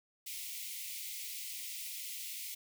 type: high-pass noise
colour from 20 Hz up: white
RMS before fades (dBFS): -43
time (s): 0.26-2.55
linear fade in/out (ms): 10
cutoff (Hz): 2000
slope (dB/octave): 96
effects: none